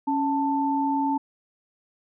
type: tone pair together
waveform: sine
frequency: 277.2 / 884.4 Hz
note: C#4 / A5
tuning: 0 / +9 cents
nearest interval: octave + minor sixth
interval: 2009 cents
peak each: -24 dBFS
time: 0.07-1.18 s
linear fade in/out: 10 ms
effects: none